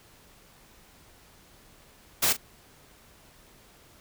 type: noise with echo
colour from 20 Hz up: white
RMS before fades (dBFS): -23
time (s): 2.22-2.33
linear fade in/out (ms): 10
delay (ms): 40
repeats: 1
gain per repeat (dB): -14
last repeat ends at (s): 2.37
effects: pink hiss -56 dBFS RMS until 4 s